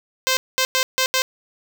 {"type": "tone bursts at uneven times", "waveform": "5% pulse", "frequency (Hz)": 520, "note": "C5", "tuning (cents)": -11, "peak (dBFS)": -5, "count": 5, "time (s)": [[0.27, 0.37], [0.58, 0.65], [0.75, 0.83], [0.98, 1.06], [1.14, 1.22]], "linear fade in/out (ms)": 0, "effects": []}